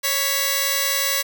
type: tone pair together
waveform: 5% pulse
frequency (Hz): 554.4 / 1975.7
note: C#5 / B6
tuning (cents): 0 / 0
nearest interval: octave + minor seventh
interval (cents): 2200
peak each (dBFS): -11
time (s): 0.03-1.23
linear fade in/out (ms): 20
effects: none